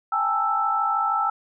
sine tone cluster, 795 / 848 / 894 / 1322 Hz, G5 / G#5 / A5 / E6, +24 / +36 / +27 / +5 cents, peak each -27 / -28 / -30 / -22 dBFS, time 0.12-1.3 s, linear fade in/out 5 ms, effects none

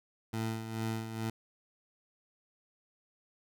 20% pulse tone with tremolo, 111.9 Hz, A2, 30 cents sharp, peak -27 dBFS, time 0.33-1.3 s, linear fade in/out 5 ms, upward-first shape sine, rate 2.3 Hz, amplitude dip 60%, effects none

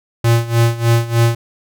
square tone with tremolo, 116.54 Hz, A#2, in tune, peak -9 dBFS, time 0.24-1.35 s, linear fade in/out 5 ms, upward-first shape sine, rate 3.3 Hz, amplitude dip 85%, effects none

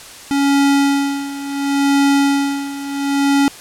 square tone with tremolo, 279.7 Hz, C#4, 16 cents sharp, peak -11 dBFS, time 0.31-3.48 s, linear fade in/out 0 ms, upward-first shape sine, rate 0.71 Hz, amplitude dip 80%, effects white hiss -36 dBFS RMS until 3.6 s + low-pass 10000 Hz 12 dB/octave

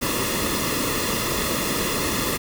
pink noise with comb filter, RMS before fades -24 dBFS, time 0.01-2.38 s, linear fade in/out 20 ms, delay 1.3 ms, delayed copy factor -0.7, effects none

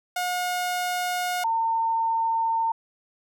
sawtooth / sine tone pair in turn, 720 / 907.1 Hz, F#5 / A#5, -47 / -47 cents, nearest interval major third, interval 400 cents, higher second, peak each -21 dBFS, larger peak neither, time 0.16-1.44 / 1.44-2.72 s, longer neither, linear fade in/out 5 ms, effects none

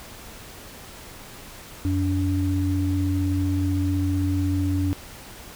sine tone pair together, 90.5 / 287.3 Hz, F#2 / D4, -38 / -38 cents, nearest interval octave + minor sixth, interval 2000 cents, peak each -22 / -24 dBFS, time 1.85-4.93 s, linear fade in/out 0 ms, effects pink hiss -42 dBFS RMS until 5.55 s

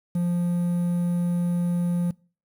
triangle tone with quantisation, 174.61 Hz, F3, in tune, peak -19 dBFS, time 0.15-2.11 s, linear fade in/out 5 ms, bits 8, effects noise-tail reverb RT60 0.4 s tail -24 dB re dry

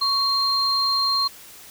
sine tone pair together, 1111 / 4190 Hz, C#6 / C8, +4 / +2 cents, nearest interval octave + major seventh, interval 2298 cents, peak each -23 / -19 dBFS, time 0.01-1.28 s, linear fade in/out 10 ms, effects tanh soft clip ceiling -11 dBFS + white hiss -44 dBFS RMS until 1.7 s

